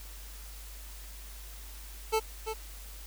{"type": "tone with echo", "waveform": "25% pulse", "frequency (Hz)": 440, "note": "A4", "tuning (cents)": 0, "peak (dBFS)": -21, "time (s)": [2.12, 2.2], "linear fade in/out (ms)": 20, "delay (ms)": 340, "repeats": 1, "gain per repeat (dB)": -8, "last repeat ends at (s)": 2.54, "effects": ["added 50 Hz sine -44 dBFS peak until 3.06 s", "white hiss -50 dBFS RMS until 3.06 s"]}